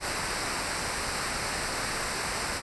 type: noise with comb filter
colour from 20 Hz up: pink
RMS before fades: -31 dBFS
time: 0-2.62 s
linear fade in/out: 50 ms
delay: 0.3 ms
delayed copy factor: -0.6
effects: resampled to 24000 Hz